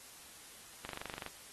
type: click train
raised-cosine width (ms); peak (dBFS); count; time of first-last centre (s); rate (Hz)
0.3; -25; 11; 0.85-1.263; 24.2
effects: white hiss -54 dBFS RMS until 1.52 s + AAC 32 kbps